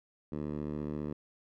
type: tone with band-pass filter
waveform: 10% pulse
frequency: 74.7 Hz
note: D2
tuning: 30 cents sharp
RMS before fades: -37 dBFS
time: 0.32-1.13 s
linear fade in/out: 5 ms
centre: 250 Hz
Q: 0.81
effects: none